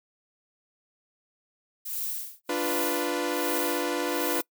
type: noise with tremolo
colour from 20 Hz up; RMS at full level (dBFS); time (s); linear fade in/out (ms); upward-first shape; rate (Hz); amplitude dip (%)
violet; -31; 1.85-4.42; 10; sine; 1.3; 100
type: chord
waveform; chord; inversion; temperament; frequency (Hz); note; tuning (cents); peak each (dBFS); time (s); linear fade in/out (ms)
sawtooth; B diminished; first; equal; 293.7 / 349.2 / 493.9; D4 / F4 / B4; 0 / 0 / 0; -27; 2.49-4.41; 5
effects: noise-tail reverb RT60 0.1 s tail -24 dB re dry